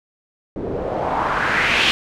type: noise with low-pass filter sweep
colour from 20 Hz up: white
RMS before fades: -20 dBFS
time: 0.56-1.91 s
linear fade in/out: 0 ms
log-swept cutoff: 350 to 3200 Hz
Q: 2.6
effects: none